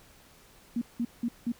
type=tone bursts; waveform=sine; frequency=236.5 Hz; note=A#3; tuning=25 cents sharp; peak=-26 dBFS; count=4; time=0.76-1.52 s; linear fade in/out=5 ms; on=55 ms; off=180 ms; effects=pink hiss -57 dBFS RMS until 1.59 s